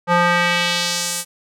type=tone with band-pass filter sweep; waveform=square; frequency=174.61 Hz; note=F3; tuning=in tune; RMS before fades=-18 dBFS; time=0.07-1.25 s; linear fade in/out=50 ms; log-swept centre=1000 to 10000 Hz; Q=1.3; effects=none